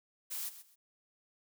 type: noise with echo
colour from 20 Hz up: blue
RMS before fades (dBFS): -39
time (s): 0.3-0.5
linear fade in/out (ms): 20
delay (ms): 130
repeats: 2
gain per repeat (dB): -13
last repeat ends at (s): 0.76
effects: none